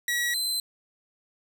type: tone pair in turn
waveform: sawtooth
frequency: 1922 / 4073 Hz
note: B6 / C8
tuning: -48 / -47 cents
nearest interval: octave + minor second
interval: 1301 cents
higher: second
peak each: -21 / -23 dBFS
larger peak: first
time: 0.08-0.34 / 0.34-0.6 s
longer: neither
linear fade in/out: 2 ms
effects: none